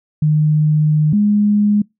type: tone pair in turn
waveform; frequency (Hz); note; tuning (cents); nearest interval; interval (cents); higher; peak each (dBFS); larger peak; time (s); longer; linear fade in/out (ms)
sine; 152.6 / 207.3; D#3 / G#3; -33 / -3; perfect fourth; 530; second; -10; neither; 0.22-1.13 / 1.13-1.82; first; 5
effects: noise-tail reverb RT60 0.2 s tail -26 dB re dry